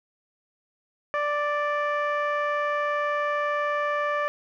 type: tone with low-pass filter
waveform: 15% pulse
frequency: 587.3 Hz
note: D5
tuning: in tune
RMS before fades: -26 dBFS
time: 1.14-4.28 s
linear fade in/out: 0 ms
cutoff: 1600 Hz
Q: 1.1
effects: none